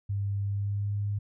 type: tone with pitch glide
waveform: sine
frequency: 100 to 102.16 Hz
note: G2 to G#2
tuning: +35 to -28 cents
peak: -27 dBFS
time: 0.09-1.19 s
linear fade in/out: 10 ms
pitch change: +37 cents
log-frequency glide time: 0.43-0.96 s
effects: none